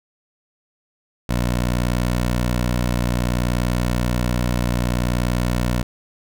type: tone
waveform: 15% pulse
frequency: 60.6 Hz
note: B1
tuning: 32 cents flat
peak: -12 dBFS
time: 1.29-5.83 s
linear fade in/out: 5 ms
effects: none